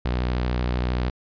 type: tone with vibrato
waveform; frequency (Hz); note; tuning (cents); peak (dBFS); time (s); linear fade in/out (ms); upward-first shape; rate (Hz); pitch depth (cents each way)
sawtooth; 61.5; B1; -7; -18; 0.05-1.1; 5; square; 13; 31
effects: resampled to 11025 Hz